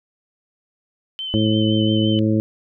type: tone with vibrato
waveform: sine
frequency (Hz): 3057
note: G7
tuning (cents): -44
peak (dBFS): -25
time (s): 1.19-2.19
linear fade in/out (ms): 0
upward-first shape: sine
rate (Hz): 5.8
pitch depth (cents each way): 25
type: harmonic tone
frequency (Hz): 108.6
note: A2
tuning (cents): -22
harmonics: 1 / 2 / 3 / 4 / 5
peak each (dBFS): -20 / -19 / -20 / -30 / -27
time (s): 1.34-2.4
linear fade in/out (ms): 0
effects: none